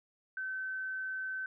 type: tone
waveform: sine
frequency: 1532 Hz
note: G6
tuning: 40 cents flat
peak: -35 dBFS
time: 0.37-1.46 s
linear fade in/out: 2 ms
effects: none